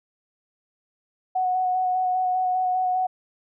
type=tone with vibrato; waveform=sine; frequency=738 Hz; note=F#5; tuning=5 cents flat; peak=-20 dBFS; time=1.35-3.07 s; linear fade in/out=10 ms; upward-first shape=square; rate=5 Hz; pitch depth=13 cents each way; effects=none